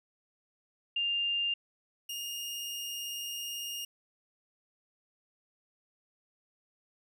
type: tone pair in turn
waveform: sine / sawtooth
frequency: 2800 / 2837 Hz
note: F7 / F7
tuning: +4 / +27 cents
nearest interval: unison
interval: 23 cents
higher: second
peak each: -28 / -33 dBFS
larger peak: first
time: 0.96-1.54 / 2.09-3.85 s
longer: second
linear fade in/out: 5 ms
effects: none